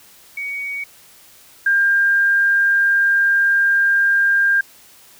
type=tone pair in turn; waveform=sine; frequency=2246 / 1600.1 Hz; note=C#7 / G6; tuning=+22 / +35 cents; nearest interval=tritone; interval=587 cents; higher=first; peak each=-23 / -12 dBFS; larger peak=second; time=0.37-0.84 / 1.66-4.61 s; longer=second; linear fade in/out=5 ms; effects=white hiss -47 dBFS RMS until 5.19 s